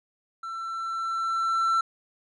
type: tone with level ramp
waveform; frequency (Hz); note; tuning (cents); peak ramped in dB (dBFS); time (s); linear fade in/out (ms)
triangle; 1342; E6; +31; -31 to -18; 0.43-1.81; 5
effects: resampled to 22050 Hz